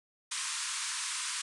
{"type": "band-pass noise", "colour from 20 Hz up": "white", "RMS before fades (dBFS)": -36, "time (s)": [0.31, 1.42], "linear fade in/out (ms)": 10, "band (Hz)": [940, 9900], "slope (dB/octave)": 96, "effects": []}